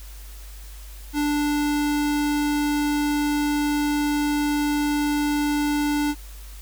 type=tone; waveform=square; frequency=293.7 Hz; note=D4; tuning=in tune; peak=-21 dBFS; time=1.13-6.15 s; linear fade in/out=50 ms; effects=added 50 Hz sine -37 dBFS peak until 6.61 s + white hiss -47 dBFS RMS until 6.61 s